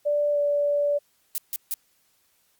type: tone with pitch glide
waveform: sine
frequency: 586 to 579.3 Hz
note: D5 to D5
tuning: -4 to -24 cents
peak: -20 dBFS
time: 0.05-0.99 s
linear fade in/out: 20 ms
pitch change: -20 cents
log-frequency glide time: 0.32-0.38 s
type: noise bursts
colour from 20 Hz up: violet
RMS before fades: -27 dBFS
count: 3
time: 1.35-1.74 s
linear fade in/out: 0 ms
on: 30 ms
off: 150 ms
effects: white hiss -66 dBFS RMS until 2.59 s + Opus 48 kbps